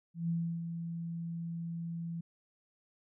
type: tone with ADSR envelope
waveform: sine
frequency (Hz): 167.8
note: E3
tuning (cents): +31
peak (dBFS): -29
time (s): 0.14-2.21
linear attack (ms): 150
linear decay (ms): 320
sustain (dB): -7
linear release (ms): 7
effects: none